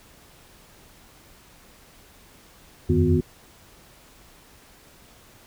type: tone cluster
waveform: sine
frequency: 83.9 / 92.4 / 155.3 / 248.6 / 362 Hz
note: E2 / F#2 / D#3 / B3 / F#4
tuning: +31 / -2 / -3 / +12 / -38 cents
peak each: -23 dBFS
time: 2.89-3.21 s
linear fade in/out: 10 ms
effects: pink hiss -52 dBFS RMS until 5.46 s